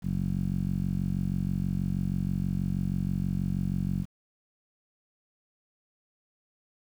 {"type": "tone with low-pass filter", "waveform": "10% pulse", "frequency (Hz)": 46.25, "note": "F#1", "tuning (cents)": 0, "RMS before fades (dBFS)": -29, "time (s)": [0.02, 4.06], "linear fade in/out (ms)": 50, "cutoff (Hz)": 180, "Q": 2.9, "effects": ["9-bit"]}